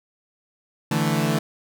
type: chord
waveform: sawtooth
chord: D suspended second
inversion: none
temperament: equal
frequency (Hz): 146.83 / 164.81 / 220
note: D3 / E3 / A3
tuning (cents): 0 / 0 / 0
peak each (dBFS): -20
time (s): 0.91-1.39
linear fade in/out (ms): 5
effects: none